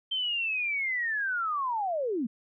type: linear sweep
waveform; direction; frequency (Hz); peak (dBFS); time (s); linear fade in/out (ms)
sine; down; 3136 to 208; -27; 0.11-2.27; 10
effects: none